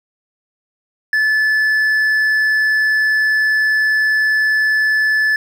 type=tone with hard clipping; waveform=sine; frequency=1735 Hz; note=A6; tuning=25 cents flat; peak=-13 dBFS; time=1.13-5.36 s; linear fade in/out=2 ms; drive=3 dB; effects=none